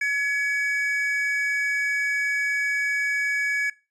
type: tone pair together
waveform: triangle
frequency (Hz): 1689 / 2264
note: G#6 / C#7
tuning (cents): +29 / +36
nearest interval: perfect fourth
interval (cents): 507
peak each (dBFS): -23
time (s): 0.01-3.7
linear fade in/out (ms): 5
effects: noise-tail reverb RT60 0.3 s tail -21 dB re dry + resampled to 24000 Hz